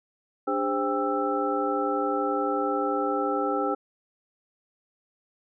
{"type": "tone cluster", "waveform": "sine", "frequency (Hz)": [292.7, 404.1, 522, 796, 1324], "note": ["D4", "G#4", "C5", "G5", "E6"], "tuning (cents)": [-6, -47, -4, 26, 7], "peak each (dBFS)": -30, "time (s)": [0.47, 3.75], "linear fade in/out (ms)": 10, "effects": []}